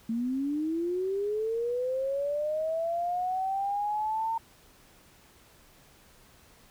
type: linear sweep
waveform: sine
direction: up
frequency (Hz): 222.5 to 913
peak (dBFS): -27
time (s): 0.09-4.38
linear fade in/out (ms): 5
effects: pink hiss -58 dBFS RMS until 6.7 s